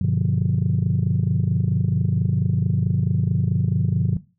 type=chord; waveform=sine; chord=G dominant seventh; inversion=none; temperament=just; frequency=98 / 122.5 / 147 / 176.4 Hz; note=G2 / B2 / D3 / F3; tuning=0 / -14 / +2 / +18 cents; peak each=-22 dBFS; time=0.01-4.17 s; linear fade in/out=5 ms; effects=noise-tail reverb RT60 0.3 s tail -17 dB re dry + tanh soft clip ceiling -11 dBFS